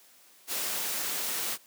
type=noise; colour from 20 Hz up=white; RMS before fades=-32 dBFS; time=0.47-1.58 s; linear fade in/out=50 ms; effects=white hiss -58 dBFS RMS until 1.66 s + high-pass 200 Hz 12 dB/octave